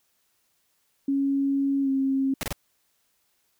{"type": "tone with pitch glide", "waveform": "sine", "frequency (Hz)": [276.1, 269.2], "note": ["C#4", "C4"], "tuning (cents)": [-7, 49], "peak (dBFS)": -21, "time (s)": [1.08, 2.34], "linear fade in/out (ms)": 5, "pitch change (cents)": -44, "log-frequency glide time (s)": [1.82, 1.89]}
{"type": "noise bursts", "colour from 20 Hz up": "pink", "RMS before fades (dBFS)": -29, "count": 3, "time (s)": [2.41, 2.527], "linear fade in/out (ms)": 0, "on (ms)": 21, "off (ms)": 27}
{"effects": ["white hiss -70 dBFS RMS until 3.59 s"]}